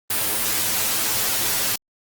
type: noise with comb filter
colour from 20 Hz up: white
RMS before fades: -22 dBFS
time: 0.1-1.76 s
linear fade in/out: 5 ms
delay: 9.2 ms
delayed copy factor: +0.9
effects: Opus 32 kbps